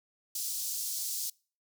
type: high-pass noise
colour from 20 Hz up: pink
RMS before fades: -35 dBFS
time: 0.35-1.3 s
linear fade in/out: 5 ms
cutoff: 5000 Hz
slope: 24 dB/octave
effects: noise-tail reverb RT60 0.4 s tail -26 dB re dry